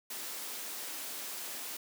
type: high-pass noise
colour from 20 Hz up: white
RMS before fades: -41 dBFS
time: 0.1-1.77 s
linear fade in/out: 5 ms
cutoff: 220 Hz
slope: 24 dB/octave
effects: none